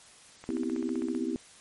click train, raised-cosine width 0.5 ms, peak -30 dBFS, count 12, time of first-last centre 0.44-1.15 s, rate 15.5 Hz
sine chord, C major seventh, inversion third, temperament just, 245.3 / 261.6 / 327 / 392.4 Hz, B3 / C4 / E4 / G4, -12 / 0 / -14 / +2 cents, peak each -34 / -34 / -33 / -37 dBFS, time 0.49-1.36 s, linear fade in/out 0 ms
effects white hiss -54 dBFS RMS until 1.6 s + MP3 48 kbps

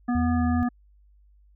harmonic tone, 243.6 Hz, B3, 24 cents flat, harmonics 1 / 3 / 5 / 7, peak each -22 / -32 / -36 / -39 dBFS, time 0.08-0.69 s, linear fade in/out 10 ms
sine tone, 82.41 Hz, E2, in tune, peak -25 dBFS, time 0.15-0.63 s, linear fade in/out 0 ms
effects added 50 Hz sine -54 dBFS peak until 1.55 s

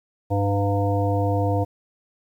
harmonic tone with a mistuned harmonic, 100 Hz, G2, 35 cents sharp, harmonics 1 / 3 / 5 / 7 / 9, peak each -21 / -27 / -26 / -27 / -32 dBFS, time 0.3-1.65 s, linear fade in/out 20 ms, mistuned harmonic 9, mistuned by +32 cents, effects 9-bit

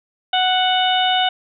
harmonic tone with a mistuned harmonic, 740 Hz, F#5, in tune, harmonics 1 / 2 / 3 / 4 / 5, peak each -17 / -24 / -29 / -20 / -23 dBFS, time 0.33-1.29 s, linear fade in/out 5 ms, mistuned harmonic 5, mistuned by -20 cents, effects none

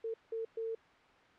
sine tone bursts at uneven times, 450.7 Hz, A4, 42 cents sharp, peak -35 dBFS, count 3, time 0.04-0.14 / 0.32-0.45 / 0.57-0.75 s, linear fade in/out 5 ms, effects white hiss -61 dBFS RMS until 1.38 s + low-pass 2000 Hz 12 dB/octave

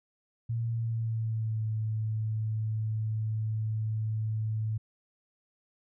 sine tone with pitch glide, 115.5 to 109.33 Hz, A#2 to A2, -16 to -11 cents, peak -28 dBFS, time 0.49-4.78 s, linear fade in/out 10 ms, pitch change -95 cents, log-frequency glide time 0.68-1.66 s, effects none

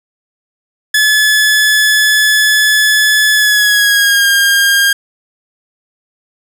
sawtooth tone with pitch glide, 1718 to 1612.2 Hz, A6 to G6, -42 to +48 cents, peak -4 dBFS, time 0.94-4.93 s, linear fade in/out 5 ms, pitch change -110 cents, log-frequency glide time 3.34-4.27 s, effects none

